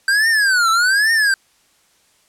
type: tone with vibrato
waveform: square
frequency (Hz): 1557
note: G6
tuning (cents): -12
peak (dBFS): -13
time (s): 0.08-1.34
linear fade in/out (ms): 2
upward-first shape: triangle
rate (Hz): 1.2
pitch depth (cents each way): 300
effects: white hiss -57 dBFS RMS until 2.28 s + low-pass 10000 Hz 12 dB/octave